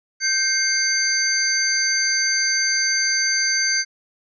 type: tone cluster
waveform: sine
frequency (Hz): 1562 / 2128 / 4643 / 6160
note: G6 / C7 / D8 / G8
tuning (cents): -7 / +29 / -21 / -31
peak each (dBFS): -24 / -25 / -22 / -22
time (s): 0.2-3.85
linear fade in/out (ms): 50
effects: none